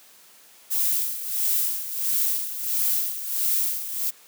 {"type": "noise with tremolo", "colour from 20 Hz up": "violet", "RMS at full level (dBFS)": -22, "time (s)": [0.7, 4.11], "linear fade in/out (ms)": 20, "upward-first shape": "sine", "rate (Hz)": 1.5, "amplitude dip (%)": 70, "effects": ["white hiss -52 dBFS RMS until 4.27 s", "high-pass 200 Hz 12 dB/octave"]}